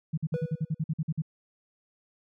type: tone bursts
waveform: sine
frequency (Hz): 157.1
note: D#3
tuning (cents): +17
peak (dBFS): -25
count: 12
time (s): 0.13-1.221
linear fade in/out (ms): 10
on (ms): 46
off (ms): 49
type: tone with exponential decay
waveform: triangle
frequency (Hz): 490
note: B4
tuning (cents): -14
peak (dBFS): -27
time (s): 0.34-0.8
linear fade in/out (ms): 0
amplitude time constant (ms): 100
effects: none